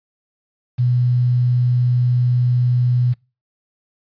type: tone with quantisation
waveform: sine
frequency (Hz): 123.47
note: B2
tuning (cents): 0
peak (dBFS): -13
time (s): 0.78-3.14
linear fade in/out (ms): 20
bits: 7
effects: noise-tail reverb RT60 0.3 s tail -25 dB re dry + resampled to 11025 Hz